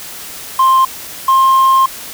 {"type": "tone pair in turn", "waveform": "sine", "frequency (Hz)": [1052, 1060.5], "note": ["C6", "C6"], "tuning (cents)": [9, 23], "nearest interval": "unison", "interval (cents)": 14, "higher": "second", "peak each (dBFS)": -4, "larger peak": "neither", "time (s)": [[0.59, 0.85], [1.28, 1.86]], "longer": "second", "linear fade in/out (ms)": 5, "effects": ["tanh soft clip ceiling -5 dBFS", "white hiss -29 dBFS RMS until 2.13 s"]}